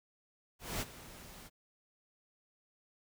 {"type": "noise with ADSR envelope", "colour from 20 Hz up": "pink", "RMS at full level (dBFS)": -36, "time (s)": [0.59, 1.5], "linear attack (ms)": 220, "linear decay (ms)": 35, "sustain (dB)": -16, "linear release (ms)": 39, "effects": []}